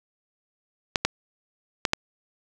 clicks, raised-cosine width 0.2 ms, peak -3 dBFS, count 4, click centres 0.958 / 1.05 / 1.852 / 1.934 s, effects none

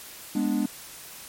triangle chord, G# diminished, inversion none, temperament equal, 207.7 / 246.9 / 293.7 Hz, G#3 / B3 / D4, 0 / 0 / 0 cents, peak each -25 dBFS, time 0.35-0.66 s, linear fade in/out 5 ms, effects white hiss -43 dBFS RMS until 1.28 s + MP3 64 kbps

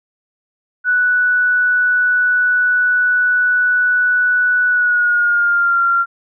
sine tone with pitch glide, 1480 to 1380.9 Hz, F#6 to F6, 0 to -20 cents, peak -11 dBFS, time 0.84-6.06 s, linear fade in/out 50 ms, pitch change -120 cents, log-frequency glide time 4.68-5.8 s, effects none

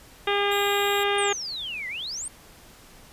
harmonic tone, 404.3 Hz, G#4, 46 cents flat, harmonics 1 / 2 / 3 / 4 / 5 / 6 / 7 / 8 / 9, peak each -25 / -28 / -30 / -31 / -32 / -33 / -33 / -34 / -35 dBFS, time 0.27-1.33 s, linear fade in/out 5 ms
10% pulse tone, 3804 Hz, A#7, 34 cents sharp, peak -25 dBFS, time 0.51-1.04 s, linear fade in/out 10 ms
sine exponential two-way sweep, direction down then up, 9060 to 1949 to 9060 Hz, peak -30 dBFS, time 1.18-2.28 s, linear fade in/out 2 ms, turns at 1.88 s
effects pink hiss -50 dBFS RMS until 3.12 s + resampled to 32000 Hz

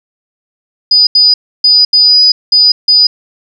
sine tone bursts at uneven times, 4951 Hz, D#8, 9 cents flat, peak -3 dBFS, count 6, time 0.91-1.07 / 1.15-1.34 / 1.64-1.85 / 1.93-2.32 / 2.52-2.72 / 2.88-3.07 s, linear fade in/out 5 ms, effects none

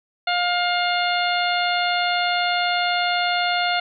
harmonic tone, 708 Hz, F5, 23 cents sharp, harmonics 1 / 2 / 3 / 4 / 5 / 6, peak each -22 / -25 / -27 / -28 / -29 / -30 dBFS, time 0.27-3.8 s, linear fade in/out 5 ms, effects none

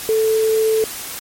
sine tone in noise, 440 Hz, A4, in tune, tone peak -13 dBFS, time 0.09-0.84 s, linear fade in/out 0 ms, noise white, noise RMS -29 dBFS, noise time 0-1.19 s, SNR +13 dB, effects MP3 64 kbps

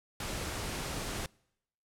pink noise, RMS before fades -37 dBFS, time 0.2-1.26 s, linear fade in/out 2 ms, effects noise-tail reverb RT60 0.8 s tail -26 dB re dry + low-pass 11000 Hz 12 dB/octave

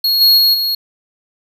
square tone with level steps, 4308 Hz, C8, 50 cents sharp, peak -12 / -7 / -9 / -15 dBFS, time 0.04-0.75 s, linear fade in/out 5 ms, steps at 0.2 / 0.37 / 0.53 s, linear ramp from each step 20 ms, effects none

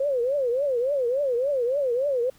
sine tone with vibrato, 523.3 Hz, C5, in tune, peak -21 dBFS, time 0-2.3 s, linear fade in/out 5 ms, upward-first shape triangle, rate 3.5 Hz, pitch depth 220 cents each way, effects pink hiss -57 dBFS RMS until 2.38 s

